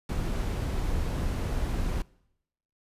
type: noise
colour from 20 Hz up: brown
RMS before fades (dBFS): -29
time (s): 0.09-2.02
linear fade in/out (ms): 2
effects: noise-tail reverb RT60 0.8 s tail -23 dB re dry + resampled to 32000 Hz